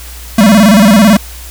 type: tone with vibrato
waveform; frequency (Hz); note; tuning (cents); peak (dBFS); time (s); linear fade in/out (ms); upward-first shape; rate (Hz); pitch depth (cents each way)
square; 208.8; G#3; +10; -3; 0.38-1.17; 5; square; 18; 130
effects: added 60 Hz sine -27 dBFS peak until 1.5 s + white hiss -31 dBFS RMS until 1.5 s